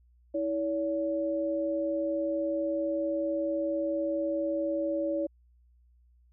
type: tone pair together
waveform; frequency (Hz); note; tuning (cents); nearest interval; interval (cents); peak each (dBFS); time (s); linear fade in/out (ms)
sine; 323.6 / 568; E4 / C#5; -32 / +42; minor seventh; 974; -31 / -29; 0.34-5.27; 10
effects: added 60 Hz sine -59 dBFS peak until 6.32 s